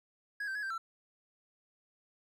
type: tone with pitch steps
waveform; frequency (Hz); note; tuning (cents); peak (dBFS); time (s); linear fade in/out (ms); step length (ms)
triangle; 1661 / 1559 / 1681 / 1569 / 1341; G#6 / G6 / G#6 / G6 / E6; 0 / -10 / +20 / +1 / +29; -33; 0.4-0.78; 5; 76
effects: none